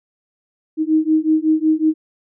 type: beating tone pair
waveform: sine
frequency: 311.1 / 316.5 Hz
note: D#4 / D#4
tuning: 0 / +30 cents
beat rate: 5.4 Hz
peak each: -16 dBFS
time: 0.77-1.94 s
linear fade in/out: 50 ms
effects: none